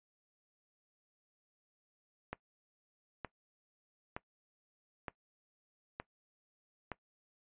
click train, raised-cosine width 0.5 ms, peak -24 dBFS, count 6, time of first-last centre 2.33-6.917 s, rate 1.09 Hz, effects noise-tail reverb RT60 0.1 s tail -20 dB re dry + resampled to 8000 Hz

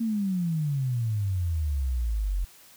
sine exponential sweep, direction down, 233.1 to 43.92 Hz, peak -24 dBFS, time 0-2.45 s, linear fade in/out 10 ms, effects white hiss -53 dBFS RMS until 2.76 s

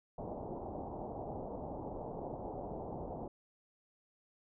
white low-pass noise, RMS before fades -43 dBFS, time 0.18-3.28 s, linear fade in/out 5 ms, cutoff 850 Hz, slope 48 dB/octave, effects none

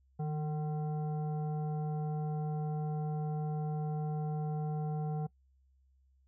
sine tone with frequency modulation, 154.2 Hz, D#3, 15 cents flat, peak -32 dBFS, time 0.19-5.27 s, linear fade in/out 10 ms, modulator 605 Hz, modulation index 0.54, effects noise-tail reverb RT60 0.1 s tail -22 dB re dry + added 66 Hz sine -65 dBFS peak until 6.27 s

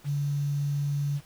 sine tone with quantisation, 143.3 Hz, D3, 42 cents flat, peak -25 dBFS, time 0.04-1.21 s, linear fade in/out 50 ms, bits 8, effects pink hiss -56 dBFS RMS until 1.25 s

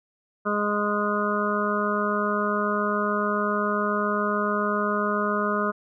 harmonic tone, 207.2 Hz, G#3, 4 cents flat, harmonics 1 / 2 / 3 / 5 / 6 / 7, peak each -28 / -29 / -30 / -31 / -27 / -31 dBFS, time 0.45-5.72 s, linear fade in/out 20 ms, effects none

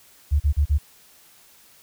sine tone bursts, 73 Hz, D2, 10 cents flat, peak -15 dBFS, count 4, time 0.31-0.785 s, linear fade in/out 20 ms, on 91 ms, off 37 ms, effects white hiss -53 dBFS RMS until 1.82 s

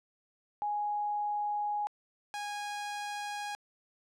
sine / sawtooth tone pair in turn, 830.6 / 823.9 Hz, G#5 / G#5, 0 / -14 cents, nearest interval unison, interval 14 cents, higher first, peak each -30 / -32 dBFS, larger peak first, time 0.62-1.87 / 2.34-3.55 s, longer first, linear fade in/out 0 ms, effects low-pass 9000 Hz 12 dB/octave

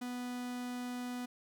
45% pulse tone, 246.9 Hz, B3, in tune, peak -38 dBFS, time 0.01-1.26 s, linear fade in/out 10 ms, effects none

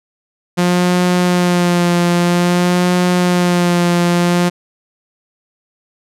sawtooth tone with vibrato, 176.6 Hz, F3, 20 cents sharp, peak -7 dBFS, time 0.57-4.5 s, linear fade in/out 20 ms, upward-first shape sine, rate 0.51 Hz, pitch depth 26 cents each way, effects low-pass 11000 Hz 12 dB/octave

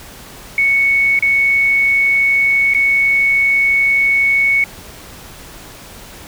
sine tone with dropouts, 2217 Hz, C#7, in tune, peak -10 dBFS, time 0.58-4.64 s, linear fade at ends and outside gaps 2 ms, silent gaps 1.191-1.224 / 2.738-2.747 s, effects pink hiss -36 dBFS RMS until 6.27 s

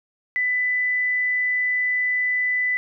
sine tone, 1995 Hz, B6, 17 cents sharp, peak -19 dBFS, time 0.36-2.77 s, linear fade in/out 0 ms, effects none

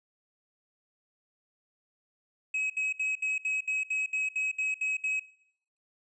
triangle tone bursts, 2552 Hz, D#7, 43 cents sharp, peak -26 dBFS, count 12, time 2.54-5.197 s, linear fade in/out 5 ms, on 160 ms, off 67 ms, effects noise-tail reverb RT60 0.7 s tail -19 dB re dry + resampled to 22050 Hz

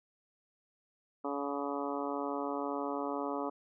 harmonic tone with a mistuned harmonic, 142 Hz, C#3, 42 cents sharp, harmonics 2 / 3 / 4 / 5 / 6 / 7 / 8 / 9, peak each -38 / -40 / -41 / -42 / -43 / -43 / -44 / -45 dBFS, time 1.24-3.5 s, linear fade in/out 10 ms, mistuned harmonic 9, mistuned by -40 cents, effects none

